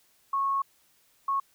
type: tone bursts at uneven times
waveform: sine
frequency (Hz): 1098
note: C#6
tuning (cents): -17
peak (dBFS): -24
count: 2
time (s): 0.33-0.62 / 1.28-1.4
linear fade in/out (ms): 5
effects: white hiss -65 dBFS RMS until 1.54 s